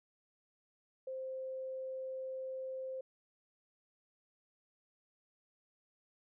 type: tone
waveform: sine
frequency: 523.3 Hz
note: C5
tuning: in tune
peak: -39 dBFS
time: 1.07-3.01 s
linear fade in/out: 5 ms
effects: none